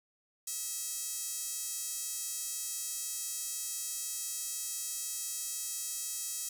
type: tone with high-pass filter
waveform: sawtooth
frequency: 646 Hz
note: E5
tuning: 35 cents flat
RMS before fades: -38 dBFS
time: 0.47-6.49 s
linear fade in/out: 5 ms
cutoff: 7300 Hz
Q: 1.9
effects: none